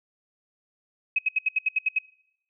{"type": "tone bursts", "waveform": "sine", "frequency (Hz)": 2542, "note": "D#7", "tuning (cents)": 36, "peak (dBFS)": -19, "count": 9, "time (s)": [1.16, 1.987], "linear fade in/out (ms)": 5, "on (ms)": 27, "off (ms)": 73, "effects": ["noise-tail reverb RT60 0.8 s tail -24 dB re dry"]}